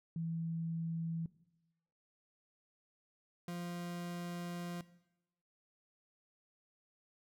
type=tone pair in turn; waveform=sine / 40% pulse; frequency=164.81 / 174.26 Hz; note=E3 / F3; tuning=0 / -4 cents; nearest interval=minor second; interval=96 cents; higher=second; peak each=-36 / -39 dBFS; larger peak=first; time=0.16-1.26 / 3.48-4.81 s; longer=second; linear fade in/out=2 ms; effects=noise-tail reverb RT60 0.9 s tail -18 dB re dry